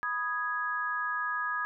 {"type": "chord", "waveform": "sine", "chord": "G# minor", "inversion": "first", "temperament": "equal", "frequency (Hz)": [987.8, 1244.5, 1661.2], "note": ["B5", "D#6", "G#6"], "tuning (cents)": [0, 0, 0], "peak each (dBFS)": [-38, -33, -32], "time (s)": [0.03, 1.65], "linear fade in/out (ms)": 0, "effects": []}